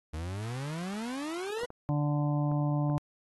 40% pulse exponential sweep, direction up, 75 to 498.3 Hz, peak -33 dBFS, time 0.13-1.66 s, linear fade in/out 10 ms
clicks, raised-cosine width 1 ms, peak -29 dBFS, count 4, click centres 1.634 / 1.704 / 2.516 / 2.899 s
harmonic tone, 146.83 Hz, D3, in tune, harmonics 1 / 2 / 4 / 5 / 6 / 7, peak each -27 / -33 / -39 / -41 / -43 / -44 dBFS, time 1.89-2.98 s, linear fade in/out 0 ms
effects AAC 32 kbps

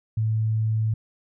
sine tone, 110 Hz, A2, in tune, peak -20 dBFS, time 0.17-0.94 s, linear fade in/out 5 ms, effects none

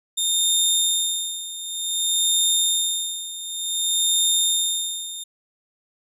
20% pulse tone with tremolo, 3644 Hz, A#7, 40 cents flat, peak -11 dBFS, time 0.17-5.24 s, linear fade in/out 10 ms, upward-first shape sine, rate 0.55 Hz, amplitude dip 80%, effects none

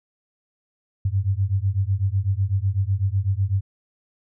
sine beating tone pair, 93.7 / 101.7 Hz, F#2 / G#2, +22 / -36 cents, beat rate 8 Hz, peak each -22 dBFS, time 1.05-3.61 s, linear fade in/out 5 ms, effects none

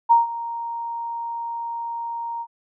sine tone with ADSR envelope, 932 Hz, A#5, 1 cent flat, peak -9 dBFS, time 0.09-2.47 s, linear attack 24 ms, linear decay 150 ms, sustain -17 dB, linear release 60 ms, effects none

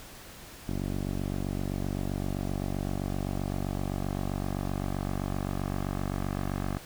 10% pulse tone with low-pass filter sweep, 47.72 Hz, G1, 46 cents flat, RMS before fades -32 dBFS, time 0.67-6.79 s, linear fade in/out 20 ms, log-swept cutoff 450 to 1500 Hz, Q 1.1, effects pink hiss -47 dBFS RMS until 6.85 s

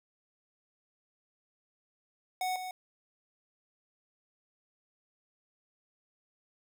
square tone pair in turn, 740 / 740 Hz, F#5 / F#5, 0 / 0 cents, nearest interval unison, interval 0 cents, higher neither, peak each -31 / -38 dBFS, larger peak first, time 2.41-2.56 / 2.56-2.71 s, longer neither, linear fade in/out 2 ms, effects none

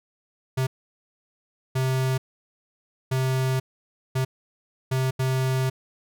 square tone bursts at uneven times, 130.81 Hz, C3, in tune, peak -22 dBFS, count 6, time 0.57-0.67 / 1.75-2.18 / 3.11-3.6 / 4.15-4.25 / 4.91-5.11 / 5.19-5.7 s, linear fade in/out 10 ms, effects none

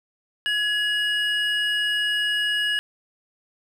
triangle tone pair together, 1679.2 / 2890 Hz, G#6 / F#7, +19 / -41 cents, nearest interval major sixth, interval 940 cents, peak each -22 dBFS, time 0.46-2.79 s, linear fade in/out 0 ms, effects none

